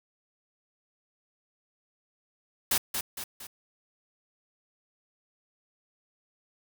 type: noise with echo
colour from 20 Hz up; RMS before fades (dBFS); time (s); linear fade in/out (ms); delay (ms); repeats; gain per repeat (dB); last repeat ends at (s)
white; -25; 2.71-2.78; 5; 230; 3; -6; 3.47
effects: none